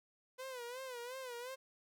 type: tone with vibrato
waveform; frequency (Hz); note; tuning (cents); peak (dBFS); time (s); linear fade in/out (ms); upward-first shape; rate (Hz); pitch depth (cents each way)
sawtooth; 501; B4; +25; -40; 0.38-1.56; 20; sine; 2.8; 100
effects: none